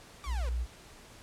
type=linear sweep; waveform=sawtooth; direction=down; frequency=1190 to 457.8 Hz; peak=-38 dBFS; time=0.24-0.49 s; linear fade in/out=0 ms
type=tone; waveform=sine; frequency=60 Hz; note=B1; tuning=49 cents flat; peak=-29 dBFS; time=0.25-0.67 s; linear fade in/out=50 ms
effects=pink hiss -53 dBFS RMS until 1.22 s + low-pass 10000 Hz 12 dB/octave